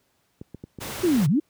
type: clicks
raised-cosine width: 3 ms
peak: -23 dBFS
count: 6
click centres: 0.414 / 0.546 / 0.639 / 0.787 / 1.05 / 1.159 s
type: noise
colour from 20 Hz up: pink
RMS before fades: -33 dBFS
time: 0.8-1.27 s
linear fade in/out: 20 ms
type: linear two-way sweep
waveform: sine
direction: down then up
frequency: 379 to 130 to 334.7 Hz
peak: -17 dBFS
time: 1.03-1.4 s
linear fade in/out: 10 ms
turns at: 1.28 s
effects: pink hiss -68 dBFS RMS until 1.49 s + high-pass 80 Hz 12 dB/octave